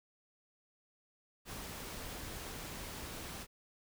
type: noise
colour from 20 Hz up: pink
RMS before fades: -45 dBFS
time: 1.45-3.47 s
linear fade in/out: 50 ms
effects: none